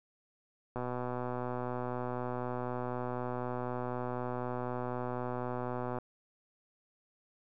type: click train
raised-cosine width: 1 ms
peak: -23 dBFS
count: 649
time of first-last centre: 0.76-5.986 s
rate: 124 Hz
effects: none